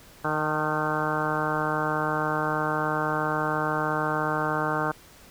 harmonic tone with a mistuned harmonic, 153.8 Hz, D#3, 20 cents flat, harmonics 1 / 2 / 3 / 4 / 5 / 6 / 7 / 8 / 9 / 10, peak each -33 / -33 / -33 / -33 / -33 / -33 / -33 / -33 / -33 / -33 dBFS, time 0.24-4.92 s, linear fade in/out 10 ms, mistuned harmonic 6, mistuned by -32 cents, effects pink hiss -51 dBFS RMS until 5.3 s

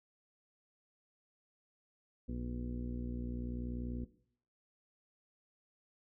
harmonic tone with a mistuned harmonic, 60.4 Hz, B1, 38 cents flat, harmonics 1 / 2 / 3 / 4 / 5 / 6 / 7 / 8, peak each -41 / -46 / -49 / -42 / -53 / -54 / -59 / -55 dBFS, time 2.28-4.05 s, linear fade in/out 10 ms, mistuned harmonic 8, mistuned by +41 cents, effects noise-tail reverb RT60 0.6 s tail -17 dB re dry

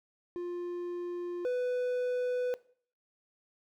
triangle tone pair in turn, 351.4 / 497 Hz, F4 / B4, +11 / +11 cents, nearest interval tritone, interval 600 cents, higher second, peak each -32 / -26 dBFS, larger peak second, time 0.36-1.45 / 1.45-2.54 s, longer neither, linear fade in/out 0 ms, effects noise-tail reverb RT60 0.5 s tail -19 dB re dry

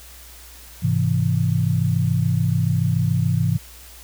sine chord, Ab augmented, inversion none, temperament equal, 103.83 / 130.81 / 164.81 Hz, Ab2 / C3 / E3, 0 / 0 / 0 cents, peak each -21 dBFS, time 0.82-3.58 s, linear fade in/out 20 ms, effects added 60 Hz sine -44 dBFS peak until 4.03 s + white hiss -44 dBFS RMS until 4.03 s

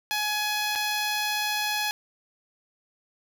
10% pulse tone with dropouts, 841 Hz, G#5, 22 cents sharp, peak -17 dBFS, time 0.11-1.91 s, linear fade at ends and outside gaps 0 ms, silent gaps 0.753-0.758 s, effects 8-bit

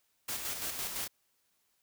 white noise with tremolo, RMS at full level -36 dBFS, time 0.28-1.08 s, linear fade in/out 10 ms, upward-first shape square, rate 5.9 Hz, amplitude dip 40%, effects white hiss -75 dBFS RMS until 1.82 s

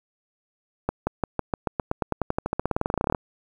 accelerating click train, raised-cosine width 1 ms, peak -9 dBFS, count 30, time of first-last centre 0.89-3.148 s, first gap 180 ms, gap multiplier 0.93, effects 8-bit

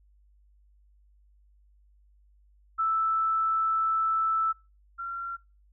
sine tone pair in turn, 1318.5 / 1371 Hz, E6 / F6, 0 / -32 cents, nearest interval minor second, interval 68 cents, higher second, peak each -23 / -32 dBFS, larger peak first, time 2.78-4.53 / 4.98-5.37 s, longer first, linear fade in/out 20 ms, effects noise-tail reverb RT60 0.3 s tail -26 dB re dry + added 50 Hz sine -58 dBFS peak until 5.72 s

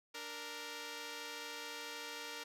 5% pulse tone pair together, 294.4 / 466.2 Hz, D4 / A#4, +4 / 0 cents, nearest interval minor sixth, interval 796 cents, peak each -39 / -33 dBFS, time 0.14-2.44 s, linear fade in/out 10 ms, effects low-pass 12000 Hz 12 dB/octave

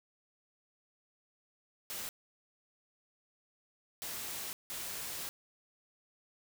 white noise bursts at uneven times, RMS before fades -41 dBFS, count 3, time 1.9-2.09 / 4.02-4.53 / 4.7-5.29 s, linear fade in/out 0 ms, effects none

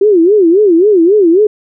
sine tone with vibrato, 374.4 Hz, F#4, 20 cents sharp, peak -4 dBFS, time 0.01-1.47 s, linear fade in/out 5 ms, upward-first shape sine, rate 3.7 Hz, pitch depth 240 cents each way, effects none

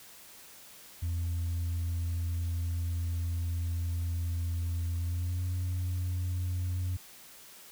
sine tone with pitch glide, 85.2 to 90.06 Hz, F2 to F#2, -42 to -46 cents, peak -27 dBFS, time 1.02-6.97 s, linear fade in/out 10 ms, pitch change +96 cents, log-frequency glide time 4.98-5.45 s, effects tanh soft clip ceiling -28 dBFS + white hiss -52 dBFS RMS until 7.71 s

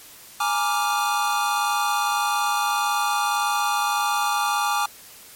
square chord, Bb dominant seventh, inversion third, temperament equal, 830.6 / 932.3 / 1174.7 / 1396.9 Hz, Ab5 / Bb5 / D6 / F6, 0 / 0 / 0 / 0 cents, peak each -25 / -30 / -25 / -29 dBFS, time 0.4-4.86 s, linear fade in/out 5 ms, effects white hiss -45 dBFS RMS until 5.35 s + MP3 64 kbps

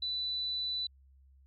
sine tone, 3980 Hz, B7, 13 cents sharp, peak -32 dBFS, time 0.02-0.87 s, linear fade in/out 5 ms, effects added 67 Hz sine -58 dBFS peak until 1.46 s

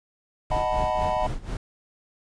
brown noise with tremolo, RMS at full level -27 dBFS, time 0.5-1.57 s, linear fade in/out 2 ms, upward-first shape sine, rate 4.1 Hz, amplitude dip 85%
click train, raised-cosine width 5 ms, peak -26 dBFS, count 4, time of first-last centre 0.51-1.497 s, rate 3.04 Hz
triangle chord, B dominant seventh, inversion first, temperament equal, 622.3 / 740 / 880 / 987.8 Hz, D#5 / F#5 / A5 / B5, 0 / 0 / 0 / 0 cents, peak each -25 / -26 / -28 / -27 dBFS, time 0.51-1.27 s, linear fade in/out 5 ms
effects resampled to 22050 Hz

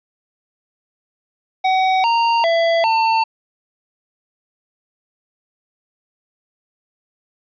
square tone with pitch steps, 754 / 927 / 668 / 898 Hz, F#5 / A#5 / E5 / A5, +32 / -10 / +23 / +35 cents, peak -14 dBFS, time 1.64-3.24 s, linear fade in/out 10 ms, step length 400 ms, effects resampled to 11025 Hz + 9-bit

